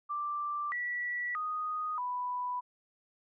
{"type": "tone with pitch steps", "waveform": "sine", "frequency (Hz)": [1177, 1948, 1242, 990], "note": ["D6", "B6", "D#6", "B5"], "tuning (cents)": [3, -24, -3, 4], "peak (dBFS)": -32, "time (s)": [0.09, 2.61], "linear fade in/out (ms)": 20, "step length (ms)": 630, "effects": []}